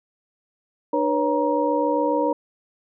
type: tone cluster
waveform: sine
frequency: 299.9 / 488.8 / 556 / 943 Hz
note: D4 / B4 / C#5 / A#5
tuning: +36 / -18 / +5 / +20 cents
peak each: -24 dBFS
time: 0.93-2.33 s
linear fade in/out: 5 ms
effects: none